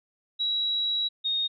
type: tone pair in turn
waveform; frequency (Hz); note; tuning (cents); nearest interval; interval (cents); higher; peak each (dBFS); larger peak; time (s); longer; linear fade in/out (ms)
sine; 3882 / 3711; B7 / A#7; -31 / -9; minor second; 78; first; -24; neither; 0.39-1.09 / 1.24-1.48; first; 20
effects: none